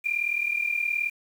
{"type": "tone pair together", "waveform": "sine", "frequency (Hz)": [2368, 2407], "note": ["D7", "D7"], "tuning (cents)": [14, 42], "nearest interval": "unison", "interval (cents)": 28, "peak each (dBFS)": [-28, -26], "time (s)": [0.04, 1.1], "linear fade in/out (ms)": 20, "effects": ["8-bit"]}